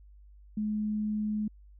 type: tone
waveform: sine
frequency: 212.2 Hz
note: G#3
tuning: 38 cents sharp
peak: -28 dBFS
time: 0.57-1.48 s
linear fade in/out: 5 ms
effects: added 50 Hz sine -51 dBFS peak until 1.79 s